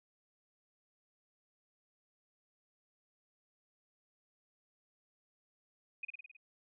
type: tone with echo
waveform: sine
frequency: 2490 Hz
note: D#7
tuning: 1 cent sharp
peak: -37 dBFS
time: 6.03-6.05 s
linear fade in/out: 5 ms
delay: 53 ms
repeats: 6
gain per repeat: -3 dB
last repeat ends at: 6.368 s
effects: none